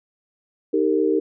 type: chord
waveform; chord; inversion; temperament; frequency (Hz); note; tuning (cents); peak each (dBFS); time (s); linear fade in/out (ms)
sine; Eb major; none; equal with one note detuned; 311.1 / 392 / 458.2; Eb4 / G4 / Bb4; 0 / 0 / -30; -21; 0.73-1.2; 10
effects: none